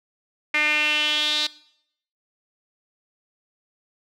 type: tone with band-pass filter sweep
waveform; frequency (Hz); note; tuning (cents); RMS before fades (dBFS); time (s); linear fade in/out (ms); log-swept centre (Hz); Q
sawtooth; 300.9; D4; +42; -22; 0.54-1.47; 5; 2200 to 4000; 5.7
effects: noise-tail reverb RT60 0.7 s tail -20 dB re dry

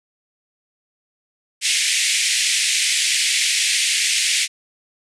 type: band-pass noise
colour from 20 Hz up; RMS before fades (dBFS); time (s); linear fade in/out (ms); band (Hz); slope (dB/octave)
pink; -19; 1.61-4.48; 50; 2000 to 9800; 48
effects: none

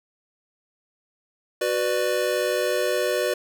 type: chord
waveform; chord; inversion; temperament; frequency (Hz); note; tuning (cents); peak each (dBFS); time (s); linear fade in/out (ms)
square; B minor; second; just; 370.4 / 493.9 / 592.7; F#4 / B4 / D5; +2 / 0 / +16; -28 / -26 / -26; 1.61-3.34; 5
effects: none

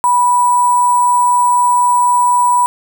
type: tone with sample-and-hold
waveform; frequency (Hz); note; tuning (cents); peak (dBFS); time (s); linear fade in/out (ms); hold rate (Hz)
sine; 982; B5; -10; -8; 0.04-2.66; 0; 8820
effects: none

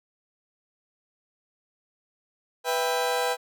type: chord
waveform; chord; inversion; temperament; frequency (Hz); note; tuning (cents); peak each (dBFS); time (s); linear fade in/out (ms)
30% pulse; E minor; second; just; 494.4 / 659.3 / 791.1; B4 / E5 / G5; +2 / 0 / +16; -24 / -29 / -26; 2.64-3.37; 50
effects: none

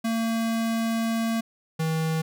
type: tone pair in turn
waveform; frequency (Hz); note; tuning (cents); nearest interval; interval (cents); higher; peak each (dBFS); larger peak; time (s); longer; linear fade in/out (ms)
square; 227 / 160.2; A#3 / E3; -46 / -49; tritone; 603; first; -24; neither; 0.04-1.41 / 1.79-2.22; first; 10
effects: none

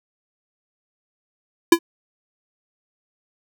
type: tone with exponential decay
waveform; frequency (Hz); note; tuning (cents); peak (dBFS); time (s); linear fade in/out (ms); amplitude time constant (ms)
square; 337.3; E4; +40; -5; 1.72-1.79; 5; 15
effects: none

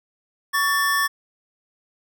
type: tone pair together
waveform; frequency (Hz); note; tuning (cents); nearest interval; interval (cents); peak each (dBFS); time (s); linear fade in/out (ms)
square; 1125 / 1773; C#6 / A6; +25 / +13; minor sixth; 788; -23 / -21; 0.53-1.08; 20
effects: none

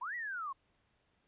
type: linear two-way sweep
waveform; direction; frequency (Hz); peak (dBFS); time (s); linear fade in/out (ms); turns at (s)
sine; up then down; 899 to 1975.5 to 1041; -37; 0.01-0.53; 10; 0.15
effects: pink hiss -75 dBFS RMS until 1.27 s + resampled to 8000 Hz

